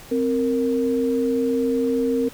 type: tone pair together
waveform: sine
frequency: 261.6 / 464 Hz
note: C4 / A#4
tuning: 0 / -8 cents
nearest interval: minor seventh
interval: 992 cents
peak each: -21 dBFS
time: 0.11-2.29 s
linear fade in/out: 10 ms
effects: pink hiss -43 dBFS RMS until 2.33 s